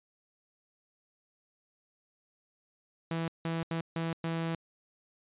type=tone bursts at uneven times; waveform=sawtooth; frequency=164.81 Hz; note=E3; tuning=in tune; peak=-27 dBFS; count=5; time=3.11-3.28 / 3.45-3.63 / 3.71-3.81 / 3.96-4.13 / 4.24-4.55 s; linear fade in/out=2 ms; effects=resampled to 8000 Hz